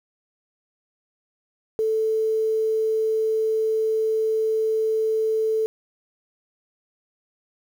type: tone with quantisation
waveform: sine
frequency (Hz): 440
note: A4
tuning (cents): 0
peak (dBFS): -19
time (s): 1.79-5.66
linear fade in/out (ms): 0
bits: 8
effects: none